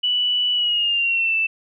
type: tone with pitch glide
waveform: sine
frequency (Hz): 2960 to 2652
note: F#7 to E7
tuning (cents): 0 to +10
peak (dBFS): -17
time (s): 0.03-1.47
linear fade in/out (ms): 10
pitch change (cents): -190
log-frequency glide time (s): 0.53-1.36
effects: none